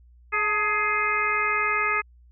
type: harmonic tone with a mistuned harmonic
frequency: 419.4 Hz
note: G#4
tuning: 17 cents sharp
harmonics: 1 / 2 / 3 / 4 / 5 / 6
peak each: -34 / -35 / -25 / -30 / -26 / -29 dBFS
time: 0.32-2.02 s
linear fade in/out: 20 ms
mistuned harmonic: 2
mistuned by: +87 cents
effects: added 60 Hz sine -50 dBFS peak until 2.31 s